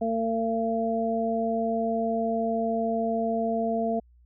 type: harmonic tone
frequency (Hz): 226.7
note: A#3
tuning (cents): -48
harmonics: 1 / 2 / 3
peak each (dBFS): -28 / -30 / -27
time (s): 0.01-4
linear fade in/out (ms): 10
effects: added 60 Hz sine -54 dBFS peak until 4.25 s